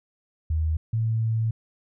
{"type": "tone pair in turn", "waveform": "sine", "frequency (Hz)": [79, 112.25], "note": ["D#2", "A2"], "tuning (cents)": [27, 35], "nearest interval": "tritone", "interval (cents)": 608, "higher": "second", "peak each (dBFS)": [-21, -21], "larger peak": "neither", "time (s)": [[0.5, 0.77], [0.93, 1.51]], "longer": "second", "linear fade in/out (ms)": 5, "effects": []}